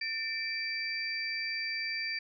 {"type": "tone cluster", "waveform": "sine", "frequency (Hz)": [1800, 2332, 4685], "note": ["A6", "D7", "D8"], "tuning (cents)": [39, -13, -5], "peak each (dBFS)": [-39, -35, -37], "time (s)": [0.01, 2.19], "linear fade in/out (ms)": 5, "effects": []}